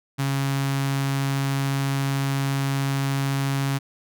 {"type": "tone with notch filter", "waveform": "sawtooth", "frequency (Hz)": 137.4, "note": "C#3", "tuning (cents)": -15, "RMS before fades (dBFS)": -24, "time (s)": [0.18, 3.79], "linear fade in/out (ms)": 20, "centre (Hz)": 490, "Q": 1.2, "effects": []}